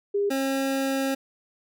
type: tone pair in turn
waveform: sine / 25% pulse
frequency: 404.4 / 269.9 Hz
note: G#4 / C#4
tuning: -46 / -46 cents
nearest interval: perfect fifth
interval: 700 cents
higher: first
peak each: -21 / -20 dBFS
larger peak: second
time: 0.14-0.3 / 0.3-1.15 s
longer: second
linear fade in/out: 10 ms
effects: none